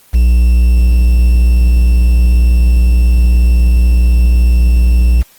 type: tone with quantisation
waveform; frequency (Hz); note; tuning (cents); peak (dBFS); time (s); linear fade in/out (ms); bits
triangle; 59.5; A#1; +36; -3; 0.13-5.23; 20; 5
effects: white hiss -45 dBFS RMS until 5.38 s + Opus 24 kbps